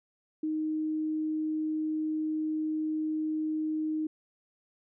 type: tone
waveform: sine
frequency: 311.1 Hz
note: D#4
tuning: in tune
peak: -28 dBFS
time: 0.43-4.07 s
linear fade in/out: 5 ms
effects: none